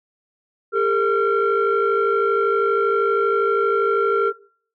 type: tone cluster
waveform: sine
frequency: 402.1 / 454.7 / 1372 Hz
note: G4 / A#4 / F6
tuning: +44 / -43 / -31 cents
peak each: -19 dBFS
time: 0.72-4.33 s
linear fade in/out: 50 ms
effects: noise-tail reverb RT60 0.5 s tail -21 dB re dry + tanh soft clip ceiling -11 dBFS